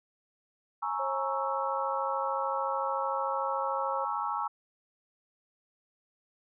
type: chord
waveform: sine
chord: A# half-diminished seventh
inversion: third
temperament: equal with one note detuned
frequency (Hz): 838.8 / 932.3 / 1108.7 / 1318.5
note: G#5 / A#5 / C#6 / E6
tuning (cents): +17 / 0 / 0 / 0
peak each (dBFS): -35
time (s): 0.82-4.48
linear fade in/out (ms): 10
type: tone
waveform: sine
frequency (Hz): 541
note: C#5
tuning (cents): -42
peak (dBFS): -34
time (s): 0.99-4.05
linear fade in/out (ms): 10
effects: none